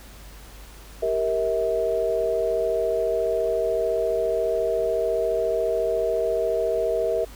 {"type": "chord", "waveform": "sine", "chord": "E diminished", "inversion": "first", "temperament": "equal with one note detuned", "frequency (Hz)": [392, 466.2, 644.6], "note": ["G4", "Bb4", "E5"], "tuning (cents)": [0, 0, -39], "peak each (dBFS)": [-28, -24, -24], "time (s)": [1.02, 7.25], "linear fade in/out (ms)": 10, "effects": ["added 50 Hz sine -43 dBFS peak until 7.35 s", "pink hiss -47 dBFS RMS until 7.35 s"]}